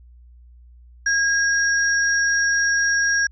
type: tone pair together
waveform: sine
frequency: 1633 / 5624 Hz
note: G#6 / F8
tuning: -30 / +11 cents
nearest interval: octave + major sixth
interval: 2141 cents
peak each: -17 / -24 dBFS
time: 1.06-3.27 s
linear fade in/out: 5 ms
effects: added 60 Hz sine -44 dBFS peak until 3.31 s